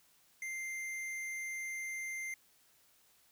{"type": "tone with hard clipping", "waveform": "triangle", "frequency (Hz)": 2093, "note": "C7", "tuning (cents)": 0, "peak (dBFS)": -40, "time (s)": [0.42, 2.34], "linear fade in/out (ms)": 2, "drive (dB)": 15, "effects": ["white hiss -68 dBFS RMS until 3.31 s"]}